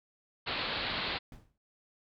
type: low-pass noise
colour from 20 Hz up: white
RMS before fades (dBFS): -35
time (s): 0.46-1.19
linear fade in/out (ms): 20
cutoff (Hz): 4500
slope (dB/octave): 96
type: noise with exponential decay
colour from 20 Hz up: brown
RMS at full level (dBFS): -44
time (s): 1.32-1.58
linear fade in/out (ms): 2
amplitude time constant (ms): 55
effects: none